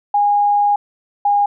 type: tone pair in turn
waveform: sine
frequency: 820 / 815.7 Hz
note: G#5 / G#5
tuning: -22 / -31 cents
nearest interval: unison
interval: 9 cents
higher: first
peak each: -11 dBFS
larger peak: neither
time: 0.14-0.76 / 1.25-1.46 s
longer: first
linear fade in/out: 5 ms
effects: none